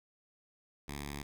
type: tone with notch filter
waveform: 5% pulse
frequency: 71.7 Hz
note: D2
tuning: 41 cents flat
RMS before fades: -42 dBFS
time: 0.88-1.23 s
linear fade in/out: 5 ms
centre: 560 Hz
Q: 0.68
effects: none